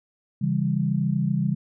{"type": "chord", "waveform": "sine", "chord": "C# diminished", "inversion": "none", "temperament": "just", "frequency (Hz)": [138.59, 166.31, 199.57], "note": ["C#3", "E3", "G3"], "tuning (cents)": [0, 16, 31], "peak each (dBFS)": -25, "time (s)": [0.41, 1.55], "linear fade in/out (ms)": 10, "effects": []}